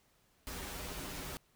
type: noise with comb filter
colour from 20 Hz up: pink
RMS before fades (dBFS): -43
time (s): 0.47-1.37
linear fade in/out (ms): 0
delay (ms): 9.1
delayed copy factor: -0.65
effects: pink hiss -71 dBFS RMS until 1.55 s